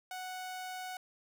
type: tone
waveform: sawtooth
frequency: 740 Hz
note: F#5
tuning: in tune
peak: -36 dBFS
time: 0.11-0.97 s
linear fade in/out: 2 ms
effects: none